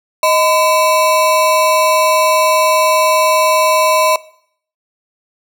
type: ring-modulated tone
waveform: square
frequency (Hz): 820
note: G#5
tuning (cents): -22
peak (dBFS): -7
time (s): 0.23-4.16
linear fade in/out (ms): 2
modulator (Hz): 195
effects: noise-tail reverb RT60 0.6 s tail -20 dB re dry